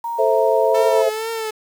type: tone with pitch glide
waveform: sine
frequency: 932.3 to 958 Hz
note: A#5 to A#5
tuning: 0 to +47 cents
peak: -22 dBFS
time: 0.04-1.02 s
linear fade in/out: 5 ms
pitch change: +47 cents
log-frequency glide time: 0.69-0.75 s
type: chord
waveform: sine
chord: A minor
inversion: none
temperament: just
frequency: 440 / 528 / 660 Hz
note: A4 / C5 / E5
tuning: 0 / +16 / +2 cents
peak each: -18 dBFS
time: 0.18-1.1 s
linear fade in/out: 20 ms
type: tone with vibrato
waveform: sawtooth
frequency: 441.8 Hz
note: A4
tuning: 7 cents sharp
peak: -19 dBFS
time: 0.74-1.51 s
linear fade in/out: 10 ms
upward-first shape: triangle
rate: 2.2 Hz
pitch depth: 63 cents each way
effects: 7-bit